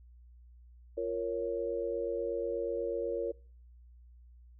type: chord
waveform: sine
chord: Bb minor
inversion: second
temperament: equal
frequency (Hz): 349.2 / 466.2 / 554.4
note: F4 / Bb4 / Db5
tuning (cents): 0 / 0 / 0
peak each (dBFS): -38 / -34 / -36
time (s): 0.97-3.32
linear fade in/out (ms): 10
effects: noise-tail reverb RT60 0.5 s tail -26 dB re dry + added 60 Hz sine -53 dBFS peak until 4.59 s